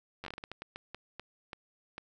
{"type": "slowing click train", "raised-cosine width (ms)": 0.3, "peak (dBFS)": -25, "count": 15, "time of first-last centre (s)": [0.24, 1.981], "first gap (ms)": 10, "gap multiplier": 1.34, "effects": []}